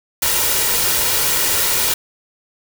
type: noise with comb filter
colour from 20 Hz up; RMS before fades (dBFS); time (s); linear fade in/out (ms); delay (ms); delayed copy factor
white; -17; 0.22-1.94; 5; 2.1; +0.5
effects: none